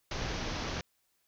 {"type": "low-pass noise", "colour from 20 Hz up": "pink", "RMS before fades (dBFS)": -36, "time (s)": [0.11, 0.81], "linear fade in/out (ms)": 2, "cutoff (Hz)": 6300, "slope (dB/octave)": 96, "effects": ["white hiss -75 dBFS RMS until 1.27 s"]}